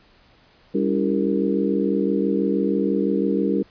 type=harmonic tone with a mistuned harmonic; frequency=66.1 Hz; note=C2; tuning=18 cents sharp; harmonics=3 / 4 / 5 / 6 / 7; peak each=-23 / -24 / -25 / -26 / -26 dBFS; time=0.74-3.63 s; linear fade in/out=10 ms; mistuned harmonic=4; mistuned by=+120 cents; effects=pink hiss -55 dBFS RMS until 3.7 s + resampled to 11025 Hz